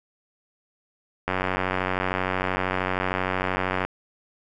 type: click train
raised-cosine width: 0.5 ms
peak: -9 dBFS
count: 240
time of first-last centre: 1.28-3.85 s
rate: 93 Hz
effects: none